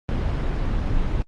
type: noise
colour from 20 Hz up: brown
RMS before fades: -22 dBFS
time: 0.09-1.22 s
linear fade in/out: 0 ms
effects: low-pass 4000 Hz 12 dB/octave + Opus 24 kbps